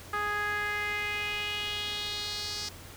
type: tone with band-pass filter sweep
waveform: sawtooth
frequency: 415.3 Hz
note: G#4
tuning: in tune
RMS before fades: -33 dBFS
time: 0.13-2.69 s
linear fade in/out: 5 ms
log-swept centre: 1400 to 5100 Hz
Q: 3.5
effects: added 89 Hz sine -49 dBFS peak until 2.96 s + pink hiss -48 dBFS RMS until 2.96 s